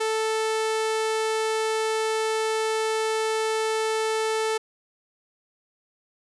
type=tone; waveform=sawtooth; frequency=440 Hz; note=A4; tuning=in tune; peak=-19 dBFS; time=0-4.58 s; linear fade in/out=10 ms; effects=resampled to 24000 Hz